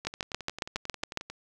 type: two click trains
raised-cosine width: 0.2 ms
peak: -22 / -12 dBFS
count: 15 / 9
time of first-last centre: 0.05-1.3 / 0.07-1.173 s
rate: 11.2 / 7.25 Hz
effects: none